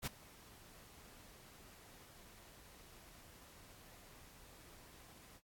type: noise with ADSR envelope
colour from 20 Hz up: pink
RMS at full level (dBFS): -38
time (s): 0.02-5.41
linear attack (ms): 45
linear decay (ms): 16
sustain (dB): -22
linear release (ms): 49
effects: noise-tail reverb RT60 0.1 s tail -20 dB re dry + AAC 64 kbps